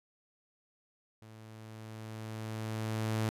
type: tone with level ramp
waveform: sawtooth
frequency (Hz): 110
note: A2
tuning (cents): 0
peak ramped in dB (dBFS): -47 to -25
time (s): 1.22-3.29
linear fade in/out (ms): 0
effects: resampled to 32000 Hz